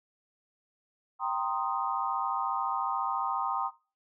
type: chord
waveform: sine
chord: C minor seventh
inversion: second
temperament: equal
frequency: 784 / 932.3 / 1046.5 / 1244.5 Hz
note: G5 / Bb5 / C6 / Eb6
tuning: 0 / 0 / 0 / 0 cents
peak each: -34 dBFS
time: 1.19-3.71 s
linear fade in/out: 50 ms
effects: noise-tail reverb RT60 0.3 s tail -17 dB re dry